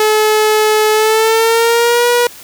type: tone with pitch glide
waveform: sawtooth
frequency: 429.8 to 482.4 Hz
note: A4 to B4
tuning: -41 to -41 cents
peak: -5 dBFS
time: 0-2.27 s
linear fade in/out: 2 ms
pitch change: +200 cents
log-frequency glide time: 0.92-2.07 s
effects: white hiss -35 dBFS RMS until 2.43 s